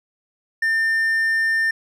triangle tone, 1800 Hz, A6, 39 cents sharp, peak -15 dBFS, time 0.62-1.71 s, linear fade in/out 5 ms, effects resampled to 32000 Hz

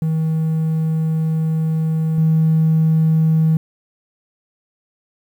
triangle tone with level steps, 159.4 Hz, D#3, 42 cents sharp, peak -13 / -8 dBFS, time 0.02-3.57 s, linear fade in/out 2 ms, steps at 2.18 s, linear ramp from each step 2 ms, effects tanh soft clip ceiling -8 dBFS + 8-bit

